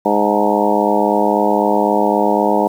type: harmonic tone with a mistuned harmonic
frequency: 103.83 Hz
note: G#2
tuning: in tune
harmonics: 2 / 3 / 4 / 5 / 6 / 7 / 8 / 9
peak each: -20 / -20 / -20 / -20 / -20 / -20 / -20 / -20 dBFS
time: 0.05-2.68 s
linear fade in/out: 10 ms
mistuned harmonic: 8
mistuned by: +73 cents
effects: 7-bit